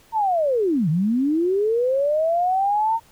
sine linear two-way sweep, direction down then up, 922 to 146.83 to 922 Hz, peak -17 dBFS, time 0.12-3 s, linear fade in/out 50 ms, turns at 0.89 s, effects pink hiss -54 dBFS RMS until 3.11 s

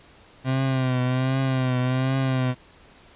30% pulse tone with vibrato, 129.7 Hz, C3, 15 cents flat, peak -18 dBFS, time 0.44-2.55 s, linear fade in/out 50 ms, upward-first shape triangle, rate 1.3 Hz, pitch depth 62 cents each way, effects pink hiss -52 dBFS RMS until 3.15 s + resampled to 8000 Hz

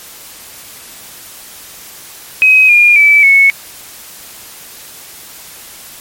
sine tone with pitch steps, 2532 / 2418 / 2308 / 2204 Hz, D#7 / D7 / D7 / C#7, +30 / +50 / -31 / -11 cents, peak -3 dBFS, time 2.42-3.5 s, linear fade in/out 0 ms, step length 270 ms, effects white hiss -33 dBFS RMS until 6 s + MP3 64 kbps

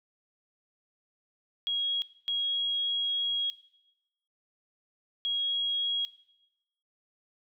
sine tone bursts at uneven times, 3299 Hz, G#7, 12 cents flat, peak -27 dBFS, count 3, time 1.67-2.02 / 2.28-3.5 / 5.25-6.05 s, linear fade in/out 0 ms, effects noise-tail reverb RT60 0.9 s tail -18 dB re dry

